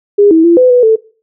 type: tone with pitch steps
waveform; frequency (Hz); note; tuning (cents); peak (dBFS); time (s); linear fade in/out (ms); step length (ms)
sine; 408 / 323.9 / 340 / 505 / 493.3 / 442.4; G#4 / E4 / F4 / B4 / B4 / A4; -31 / -30 / -46 / +39 / -2 / +9; -3; 0.18-0.96; 10; 130
effects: noise-tail reverb RT60 0.4 s tail -21 dB re dry